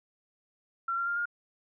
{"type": "tone with pitch steps", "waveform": "sine", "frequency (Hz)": [1362, 1380.2, 1398.7, 1417.4], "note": ["F6", "F6", "F6", "F6"], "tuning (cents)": [-44, -21, 2, 25], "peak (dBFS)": -28, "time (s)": [0.88, 1.256], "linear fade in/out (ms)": 5, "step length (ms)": 94, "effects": []}